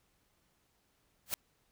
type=noise with exponential growth; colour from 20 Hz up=white; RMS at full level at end=-29 dBFS; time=1.26-1.34 s; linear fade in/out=1 ms; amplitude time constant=16 ms; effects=pink hiss -74 dBFS RMS until 1.71 s

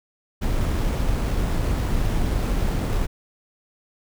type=noise with sample-and-hold; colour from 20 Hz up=brown; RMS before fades=-22 dBFS; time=0.41-3.07 s; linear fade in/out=20 ms; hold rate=8820 Hz; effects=none

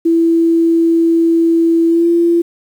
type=tone with pitch glide; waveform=sine; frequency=332 to 340.2 Hz; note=E4 to F4; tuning=+12 to -45 cents; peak=-8 dBFS; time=0.05-2.42 s; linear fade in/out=10 ms; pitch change=+43 cents; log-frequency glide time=1.88-2.08 s; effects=7-bit

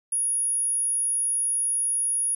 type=tone; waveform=sine; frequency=10410 Hz; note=E9; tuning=23 cents flat; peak=-22 dBFS; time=0.12-2.35 s; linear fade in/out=5 ms; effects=10-bit

